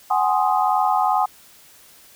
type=chord; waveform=sine; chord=Ab dominant seventh; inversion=third; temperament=equal with one note detuned; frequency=748.2 / 830.6 / 1046.5 / 1244.5 Hz; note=Gb5 / Ab5 / C6 / Eb6; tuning=+19 / 0 / 0 / 0 cents; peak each=-20 / -20 / -24 / -24 dBFS; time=0.1-1.26 s; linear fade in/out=10 ms; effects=white hiss -49 dBFS RMS until 2.15 s